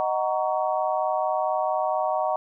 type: chord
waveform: sine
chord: D# minor seventh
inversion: none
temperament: just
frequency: 622.3 / 746.7 / 933.4 / 1120.1 Hz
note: D#5 / F#5 / A#5 / C#6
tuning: 0 / +16 / +2 / +18 cents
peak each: -26 / -26 / -29 / -31 dBFS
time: 0-2.36 s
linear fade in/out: 0 ms
effects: none